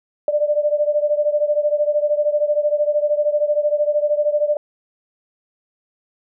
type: beating tone pair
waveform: sine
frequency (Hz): 590 / 603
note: D5 / D5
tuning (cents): +8 / +46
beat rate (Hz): 13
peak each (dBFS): -17 / -20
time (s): 0.28-4.57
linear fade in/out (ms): 2
effects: none